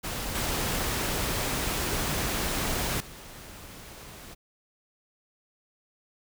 pink noise with level steps, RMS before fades -33 / -29 / -45 dBFS, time 0.03-4.35 s, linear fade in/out 20 ms, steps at 0.35 / 3 s, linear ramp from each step 5 ms, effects none

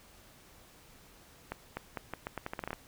accelerating click train, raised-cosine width 0.5 ms, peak -21 dBFS, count 13, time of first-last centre 1.52-2.731 s, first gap 250 ms, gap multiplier 0.81, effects pink hiss -58 dBFS RMS until 2.87 s

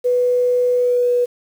sine tone with pitch glide, 493.9 to 488.5 Hz, B4 to B4, 0 to -19 cents, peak -13 dBFS, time 0.04-1.26 s, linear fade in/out 20 ms, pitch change -19 cents, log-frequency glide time 0.74-1.1 s, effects 7-bit

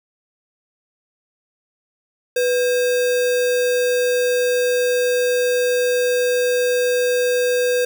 sine tone with sample-and-hold, 493.9 Hz, B4, in tune, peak -15 dBFS, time 2.36-7.85 s, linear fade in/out 5 ms, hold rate 2100 Hz, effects none

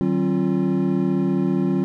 triangle tone cluster, 154 / 189.3 / 269.9 / 348.5 Hz, D#3 / F#3 / C#4 / F4, -17 / +40 / -46 / -4 cents, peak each -25 / -19 / -21 / -23 dBFS, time 0.01-1.84 s, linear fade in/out 0 ms, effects none

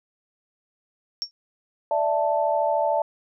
sine tone with exponential decay, 5500 Hz, F8, 27 cents flat, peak -20 dBFS, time 1.22-1.31 s, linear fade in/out 0 ms, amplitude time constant 18 ms
sine chord, D suspended second, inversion none, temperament just, 587.3 / 660.7 / 881 Hz, D5 / E5 / A5, 0 / +4 / +2 cents, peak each -24 dBFS, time 1.91-3.02 s, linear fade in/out 2 ms
effects none

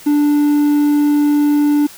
triangle tone with quantisation, 293.4 Hz, D4, 2 cents flat, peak -8 dBFS, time 0.06-1.87 s, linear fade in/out 10 ms, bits 6, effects white hiss -38 dBFS RMS until 1.97 s

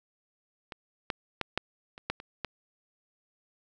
clicks, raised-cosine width 0.3 ms, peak -23 / -13 / -13 / -11 / -28 / -13 / -27 / -16 dBFS, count 8, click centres 0.722 / 1.102 / 1.413 / 1.576 / 1.979 / 2.1 / 2.201 / 2.447 s, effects none

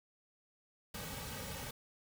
pink noise with comb filter, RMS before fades -44 dBFS, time 0.94-1.71 s, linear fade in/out 5 ms, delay 2.9 ms, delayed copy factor -0.95, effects none

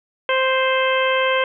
harmonic tone, 523.3 Hz, C5, in tune, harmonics 1 / 2 / 3 / 4 / 5 / 6, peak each -19 / -22 / -24 / -25 / -26 / -27 dBFS, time 0.29-1.44 s, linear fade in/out 2 ms, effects none

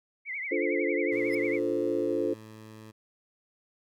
sine tone with vibrato, 2139 Hz, C7, 38 cents sharp, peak -32 dBFS, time 0.25-1.6 s, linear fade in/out 50 ms, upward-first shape triangle, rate 11 Hz, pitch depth 150 cents each way
sine chord, D minor seventh, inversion none, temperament equal, 293.7 / 349.2 / 440 / 523.3 Hz, D4 / F4 / A4 / C5, 0 / 0 / 0 / 0 cents, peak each -32 / -30 / -31 / -32 dBFS, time 0.51-2.34 s, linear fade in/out 10 ms
15% pulse tone with pitch glide, 116.54 to 109.37 Hz, A#2 to A2, 0 to -10 cents, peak -39 dBFS, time 1.11-2.92 s, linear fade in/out 20 ms, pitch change -110 cents, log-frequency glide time 1.98-2.26 s
sawtooth tone with exponential growth, 5120 Hz, D#8, 49 cents sharp, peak -37 dBFS, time 1.27-1.35 s, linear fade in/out 5 ms, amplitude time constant 17 ms
effects none

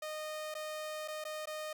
sawtooth tone with dropouts, 616 Hz, D#5, 17 cents flat, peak -35 dBFS, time 0.02-1.73 s, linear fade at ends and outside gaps 5 ms, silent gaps 0.542-0.55 / 1.078-1.082 / 1.241-1.25 / 1.457-1.471 s, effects none

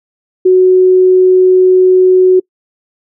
sine tone, 370 Hz, F#4, in tune, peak -3 dBFS, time 0.45-2.4 s, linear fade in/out 10 ms, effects noise-tail reverb RT60 0.1 s tail -26 dB re dry

